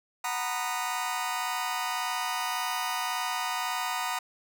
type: chord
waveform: sawtooth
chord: B major seventh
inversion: second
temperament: just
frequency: 740.8 / 926 / 987.8 / 1234.7 Hz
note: F#5 / A#5 / B5 / D#6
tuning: +2 / -12 / 0 / -14 cents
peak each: -31 dBFS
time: 0.24-4.19 s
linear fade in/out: 5 ms
effects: none